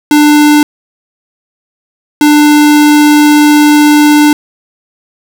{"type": "tone pair in turn", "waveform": "square", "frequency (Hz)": [297.3, 297.3], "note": ["D4", "D4"], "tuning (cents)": [21, 21], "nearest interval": "unison", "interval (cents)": 0, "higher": "neither", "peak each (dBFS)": -3, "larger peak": "neither", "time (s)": [[0.11, 0.63], [2.21, 4.33]], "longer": "second", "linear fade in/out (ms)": 2, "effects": ["7-bit"]}